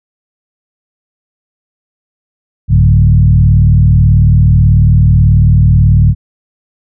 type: tone with frequency modulation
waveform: sine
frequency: 103.83 Hz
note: G#2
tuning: in tune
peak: -3 dBFS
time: 2.68-6.15 s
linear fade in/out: 50 ms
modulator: 38.3 Hz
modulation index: 1.3
effects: none